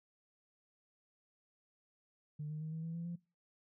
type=tone with pitch steps; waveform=sine; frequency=150 / 153.51 / 157.09 / 160.77 / 164.52 / 168.37 / 172.3 Hz; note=D3 / D#3 / D#3 / E3 / E3 / E3 / F3; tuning=+37 / -23 / +17 / -43 / -3 / +37 / -23 cents; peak=-38 dBFS; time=2.39-3.16 s; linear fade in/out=10 ms; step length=110 ms; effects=noise-tail reverb RT60 0.3 s tail -23 dB re dry + tanh soft clip ceiling -35 dBFS